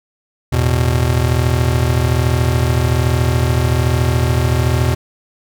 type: chord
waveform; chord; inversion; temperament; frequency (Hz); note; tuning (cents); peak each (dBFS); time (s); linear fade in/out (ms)
square; E suspended fourth; none; just; 82.41 / 109.88 / 123.61; E2 / A2 / B2; 0 / -2 / +2; -17 / -22 / -16; 0.52-4.95; 10
effects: none